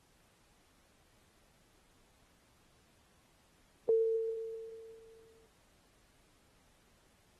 sine tone with exponential decay, 450 Hz, A4, 39 cents sharp, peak -24 dBFS, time 3.89-5.46 s, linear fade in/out 1 ms, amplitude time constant 340 ms, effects pink hiss -69 dBFS RMS until 7.39 s + AAC 32 kbps

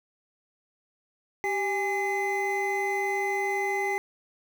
triangle tone cluster, 390.9 / 820 / 2043 Hz, G4 / G#5 / C7, -5 / -22 / -42 cents, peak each -28 dBFS, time 1.44-3.98 s, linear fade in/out 0 ms, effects 8-bit

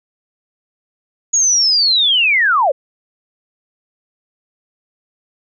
sine linear sweep, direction down, 6760 to 493.9 Hz, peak -10 dBFS, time 1.33-2.72 s, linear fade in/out 10 ms, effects none

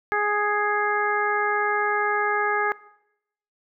harmonic tone with a mistuned harmonic, 415.3 Hz, G#4, in tune, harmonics 1 / 2 / 3 / 4 / 5, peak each -27 / -26 / -27 / -25 / -31 dBFS, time 0.12-2.72 s, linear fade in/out 0 ms, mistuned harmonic 5, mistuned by +19 cents, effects noise-tail reverb RT60 0.8 s tail -20 dB re dry

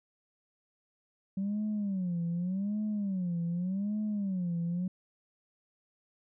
sine tone with vibrato, 190 Hz, F#3, 46 cents sharp, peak -28 dBFS, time 1.37-4.88 s, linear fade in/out 5 ms, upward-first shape sine, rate 0.85 Hz, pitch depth 200 cents each way, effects tanh soft clip ceiling -27 dBFS

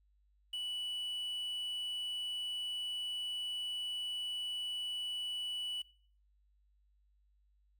triangle tone with quantisation, 2960 Hz, F#7, in tune, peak -35 dBFS, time 0.53-5.82 s, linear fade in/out 5 ms, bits 10, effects noise-tail reverb RT60 0.5 s tail -20 dB re dry + added 50 Hz sine -68 dBFS peak until 7.79 s

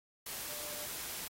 sine tone in noise, 594 Hz, D5, 20 cents sharp, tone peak -52 dBFS, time 0.48-0.86 s, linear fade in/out 5 ms, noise white, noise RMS -42 dBFS, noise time 0.26-1.28 s, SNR -13 dB, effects AAC 48 kbps

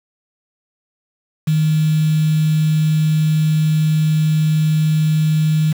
sine tone with quantisation, 155.56 Hz, D#3, in tune, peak -12 dBFS, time 1.47-5.73 s, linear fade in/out 10 ms, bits 5, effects none

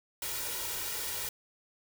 white noise with comb filter, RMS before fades -36 dBFS, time 0.22-1.29 s, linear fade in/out 2 ms, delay 2.1 ms, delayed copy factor +0.6, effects none

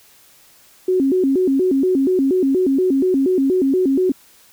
sine tone with vibrato, 316.5 Hz, D#4, 30 cents sharp, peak -13 dBFS, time 0.88-4.12 s, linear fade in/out 5 ms, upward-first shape square, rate 4.2 Hz, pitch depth 270 cents each way, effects white hiss -50 dBFS RMS until 4.52 s

